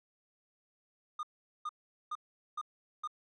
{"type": "tone bursts", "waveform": "triangle", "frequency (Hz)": 1220, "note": "D#6", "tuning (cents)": -34, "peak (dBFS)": -33, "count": 5, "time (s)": [1.19, 3.075], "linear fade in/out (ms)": 5, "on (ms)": 41, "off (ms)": 420, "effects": ["resampled to 22050 Hz"]}